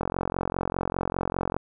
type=click train; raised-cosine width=1 ms; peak=-12 dBFS; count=71; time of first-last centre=0.01-1.566 s; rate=45 Hz; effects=none